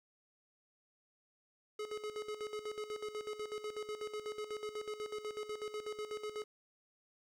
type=tone with tremolo; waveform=square; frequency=424.3 Hz; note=G#4; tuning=37 cents sharp; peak=-39 dBFS; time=1.79-6.44 s; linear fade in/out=5 ms; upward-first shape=square; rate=8.1 Hz; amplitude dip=65%; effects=low-pass 8000 Hz 12 dB/octave + 11-bit